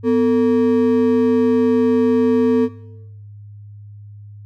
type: ring-modulated tone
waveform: triangle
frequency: 348.8 Hz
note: F4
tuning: 2 cents flat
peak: -7 dBFS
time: 0.03-2.69 s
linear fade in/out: 50 ms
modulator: 99.6 Hz
effects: noise-tail reverb RT60 0.8 s tail -17 dB re dry + added 103 Hz sine -35 dBFS peak until 4.45 s